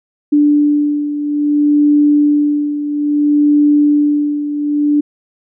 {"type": "beating tone pair", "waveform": "sine", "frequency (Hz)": [293.7, 294.3], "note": ["D4", "D4"], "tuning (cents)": [0, 4], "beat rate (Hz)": 0.6, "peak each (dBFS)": [-10, -16], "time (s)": [0.32, 5.01], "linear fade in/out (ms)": 10, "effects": []}